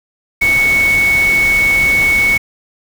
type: tone in noise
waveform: sine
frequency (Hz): 2217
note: C#7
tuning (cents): 0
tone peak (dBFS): -9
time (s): 0.41-2.38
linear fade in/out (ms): 10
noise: pink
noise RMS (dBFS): -23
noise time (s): 0.41-2.38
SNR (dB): +11
effects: none